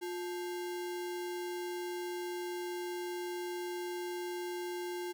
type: tone with sample-and-hold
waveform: sine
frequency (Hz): 354.8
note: F4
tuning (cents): +27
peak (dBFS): -36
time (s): 0.01-5.13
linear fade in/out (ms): 20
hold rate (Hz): 1225
effects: none